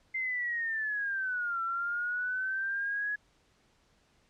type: linear two-way sweep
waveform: sine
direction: down then up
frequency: 2092 to 1345 to 1687 Hz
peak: -30 dBFS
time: 0.14-3.16 s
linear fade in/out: 10 ms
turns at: 1.62 s
effects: pink hiss -68 dBFS RMS until 4.29 s + low-pass 7000 Hz 12 dB/octave